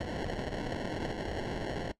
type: noise with sample-and-hold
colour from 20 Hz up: white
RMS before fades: -36 dBFS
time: 0-1.92 s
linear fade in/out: 10 ms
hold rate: 1225 Hz
effects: noise-tail reverb RT60 0.1 s tail -18 dB re dry + low-pass 5000 Hz 12 dB/octave